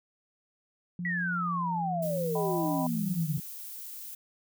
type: tone with pitch glide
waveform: sine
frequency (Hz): 175.9 to 166.89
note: F3 to E3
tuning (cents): +13 to +22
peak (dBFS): -32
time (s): 0.99-3.4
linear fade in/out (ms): 2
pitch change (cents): -91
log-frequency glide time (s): 1.35-2.22
type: exponential sweep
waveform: sine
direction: down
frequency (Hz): 1975.5 to 137.3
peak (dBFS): -29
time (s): 1.05-3.38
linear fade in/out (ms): 2
type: noise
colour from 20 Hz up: violet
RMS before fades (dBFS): -42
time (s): 2.02-4.15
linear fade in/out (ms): 5
type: chord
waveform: sine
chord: Eb augmented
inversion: none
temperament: equal with one note detuned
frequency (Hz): 622.3 / 774.1 / 987.8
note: Eb5 / G5 / B5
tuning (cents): 0 / -22 / 0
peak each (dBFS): -35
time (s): 2.35-2.87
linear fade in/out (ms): 5
effects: none